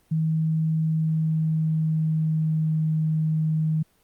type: tone with pitch glide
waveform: sine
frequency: 159.1 to 157.09 Hz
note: D#3 to D#3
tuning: +39 to +17 cents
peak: -20 dBFS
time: 0.11-3.83 s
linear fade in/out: 10 ms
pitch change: -22 cents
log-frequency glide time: 0.71-2.9 s
effects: pink hiss -63 dBFS RMS until 4.03 s + Opus 24 kbps